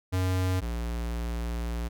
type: tone pair in turn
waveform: square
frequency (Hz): 92.5 / 58.35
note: F#2 / A#1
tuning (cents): 0 / +2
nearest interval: minor sixth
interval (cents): 798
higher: first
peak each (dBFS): -25 / -30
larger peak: first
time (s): 0.12-0.61 / 0.61-1.89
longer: second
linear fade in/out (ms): 20
effects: none